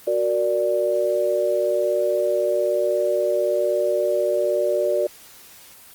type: chord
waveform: sine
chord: Gb augmented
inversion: none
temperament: equal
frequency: 370 / 466.2 / 587.3 Hz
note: Gb4 / Bb4 / D5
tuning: 0 / 0 / 0 cents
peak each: -24 / -25 / -20 dBFS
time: 0.07-5.07 s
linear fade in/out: 5 ms
effects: white hiss -46 dBFS RMS until 5.94 s + Opus 24 kbps